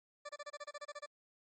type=tone bursts; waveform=20% pulse; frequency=586 Hz; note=D5; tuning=4 cents flat; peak=-38 dBFS; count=12; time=0.25-1.062 s; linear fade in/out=10 ms; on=42 ms; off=28 ms; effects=MP3 32 kbps